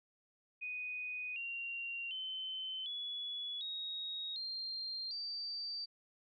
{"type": "tone with pitch steps", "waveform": "sine", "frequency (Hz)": [2489, 2762, 3064, 3400, 3773, 4186, 4645], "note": ["D#7", "F7", "G7", "G#7", "A#7", "C8", "D8"], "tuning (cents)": [0, -20, -40, 40, 20, 0, -20], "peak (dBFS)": -39, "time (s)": [0.61, 5.86], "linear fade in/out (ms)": 20, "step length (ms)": 750, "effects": []}